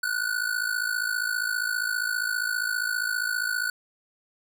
square ring-modulated tone, 1480 Hz, F#6, in tune, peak -23 dBFS, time 0.03-3.7 s, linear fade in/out 2 ms, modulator 27.5 Hz, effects none

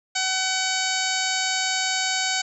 harmonic tone, 755 Hz, F#5, 35 cents sharp, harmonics 1 / 2 / 3 / 4 / 5 / 6 / 7 / 8 / 9 / 10, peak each -30 / -29 / -30 / -32 / -32 / -29 / -35 / -35 / -31 / -33 dBFS, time 0.15-2.42 s, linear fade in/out 10 ms, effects none

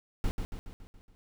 brown noise with echo, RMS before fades -28 dBFS, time 0.24-0.31 s, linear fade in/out 0 ms, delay 140 ms, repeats 6, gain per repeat -5 dB, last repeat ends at 1.15 s, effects none

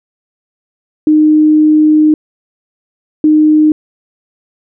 sine tone pair in turn, 306.8 / 306.8 Hz, D#4 / D#4, -24 / -24 cents, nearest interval unison, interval 0 cents, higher neither, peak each -4 dBFS, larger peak neither, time 1.07-2.14 / 3.24-3.72 s, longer first, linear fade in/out 2 ms, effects none

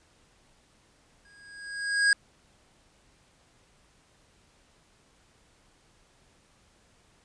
square tone with exponential growth, 1639 Hz, G#6, 23 cents flat, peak -18 dBFS, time 1.25-2.13 s, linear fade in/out 2 ms, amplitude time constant 190 ms, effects pink hiss -63 dBFS RMS until 7.24 s + resampled to 22050 Hz

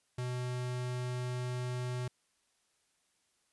square tone, 124.7 Hz, B2, 17 cents sharp, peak -35 dBFS, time 0.18-2.08 s, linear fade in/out 5 ms, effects white hiss -75 dBFS RMS until 3.52 s + resampled to 24000 Hz

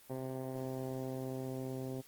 10% pulse tone with low-pass filter sweep, 130.81 Hz, C3, in tune, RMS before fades -40 dBFS, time 0.09-2.02 s, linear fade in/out 20 ms, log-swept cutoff 810 to 450 Hz, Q 0.79, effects white hiss -60 dBFS RMS until 2.07 s + Opus 24 kbps

